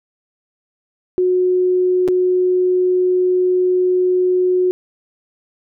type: tone with dropouts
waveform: sine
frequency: 365.1 Hz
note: F#4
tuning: 23 cents flat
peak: -12 dBFS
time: 1.18-4.71 s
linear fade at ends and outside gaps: 0 ms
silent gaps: 2.078-2.085 s
effects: none